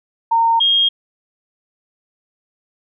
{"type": "tone pair in turn", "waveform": "sine", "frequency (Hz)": [917, 3244], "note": ["A#5", "G#7"], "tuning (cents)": [-29, -41], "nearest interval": "octave + minor seventh", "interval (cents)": 2188, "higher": "second", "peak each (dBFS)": -11, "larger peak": "neither", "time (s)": [[0.31, 0.6], [0.6, 0.89]], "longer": "neither", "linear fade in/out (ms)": 10, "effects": []}